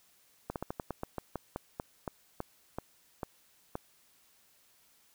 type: slowing click train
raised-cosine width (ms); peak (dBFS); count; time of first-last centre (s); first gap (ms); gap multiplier
1; -21; 16; 0.5-3.754; 58; 1.17
effects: white hiss -66 dBFS RMS until 5.14 s